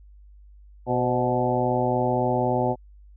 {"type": "harmonic tone with a mistuned harmonic", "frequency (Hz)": 123.47, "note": "B2", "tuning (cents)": 0, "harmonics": [1, 2, 3, 4, 5, 6, 7], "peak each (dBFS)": [-28, -28, -28, -28, -28, -28, -28], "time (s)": [0.86, 2.76], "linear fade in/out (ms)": 50, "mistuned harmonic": 4, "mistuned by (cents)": 65, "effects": ["added 50 Hz sine -46 dBFS peak until 3.16 s"]}